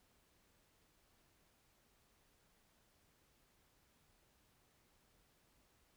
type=silence; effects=pink hiss -74 dBFS RMS until 5.96 s